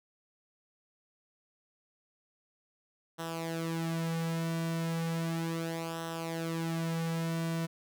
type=tone with flanger; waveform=sawtooth; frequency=164.81 Hz; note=E3; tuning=in tune; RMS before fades=-34 dBFS; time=3.18-7.67 s; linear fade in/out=20 ms; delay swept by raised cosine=0.43 to 3.73 ms; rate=0.35 Hz; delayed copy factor=-0.7; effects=none